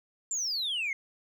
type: exponential sweep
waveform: sine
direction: down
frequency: 7410 to 2093 Hz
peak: -27 dBFS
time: 0.31-0.93 s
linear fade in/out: 2 ms
effects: tanh soft clip ceiling -27 dBFS + 11-bit